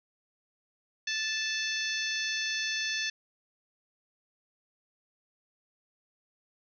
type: harmonic tone with a mistuned harmonic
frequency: 877 Hz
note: A5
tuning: 6 cents flat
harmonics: 2 / 3 / 4 / 5 / 6 / 7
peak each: -34 / -36 / -37 / -38 / -39 / -39 dBFS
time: 1.07-3.1 s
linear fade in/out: 5 ms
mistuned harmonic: 6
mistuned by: +16 cents
effects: none

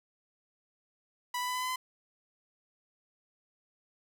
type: tone with pitch steps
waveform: sawtooth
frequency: 986 / 992.9 / 999.8 / 1006.7 / 1013.7 / 1020.8 Hz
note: B5 / B5 / B5 / B5 / B5 / C6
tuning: -3 / +9 / +21 / +33 / +45 / -43 cents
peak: -28 dBFS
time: 1.34-1.76 s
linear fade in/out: 5 ms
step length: 70 ms
effects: none

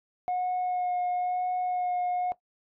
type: tone with vibrato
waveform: sine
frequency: 724 Hz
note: F#5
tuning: 38 cents flat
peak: -24 dBFS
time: 0.28-2.32 s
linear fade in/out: 0 ms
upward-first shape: sine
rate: 1 Hz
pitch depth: 13 cents each way
effects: noise-tail reverb RT60 0.1 s tail -17 dB re dry + tanh soft clip ceiling -24 dBFS

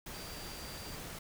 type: tone in noise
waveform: sine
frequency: 4708 Hz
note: D8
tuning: 3 cents sharp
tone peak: -51 dBFS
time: 0.14-0.96 s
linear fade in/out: 5 ms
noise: pink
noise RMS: -45 dBFS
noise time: 0.06-1.19 s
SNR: -9 dB
effects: none

